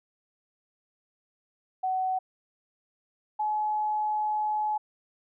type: tone pair in turn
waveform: sine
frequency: 750 / 850.4 Hz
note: F#5 / G#5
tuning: +23 / +41 cents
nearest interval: major second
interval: 218 cents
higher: second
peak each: -25 dBFS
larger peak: neither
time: 1.83-2.19 / 3.39-4.78 s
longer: second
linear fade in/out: 10 ms
effects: none